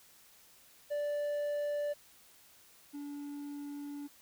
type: tone pair in turn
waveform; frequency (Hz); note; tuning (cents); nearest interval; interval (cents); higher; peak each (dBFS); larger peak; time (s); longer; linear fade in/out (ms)
triangle; 585 / 287.9; D5 / D4; -7 / -34; octave; 1227; first; -30 / -38; first; 0.9-1.94 / 2.93-4.08; second; 20
effects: white hiss -61 dBFS RMS until 4.21 s